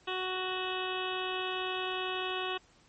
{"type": "harmonic tone", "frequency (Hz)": 371.1, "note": "F#4", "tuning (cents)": 5, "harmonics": [1, 2, 3, 4, 5, 7, 8, 9, 10], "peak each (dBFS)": [-37, -40, -39, -43, -45, -40, -41, -43, -46], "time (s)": [0.07, 2.58], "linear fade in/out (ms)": 10, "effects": ["pink hiss -63 dBFS RMS until 2.88 s", "MP3 32 kbps"]}